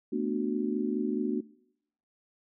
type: chord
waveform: sine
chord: B minor seventh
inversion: third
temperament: just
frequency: 222.2 / 246.9 / 296.3 / 370.4 Hz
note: A3 / B3 / D4 / F#4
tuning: +17 / 0 / +15 / +2 cents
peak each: -33 dBFS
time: 0.12-1.41 s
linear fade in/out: 10 ms
effects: noise-tail reverb RT60 0.8 s tail -23 dB re dry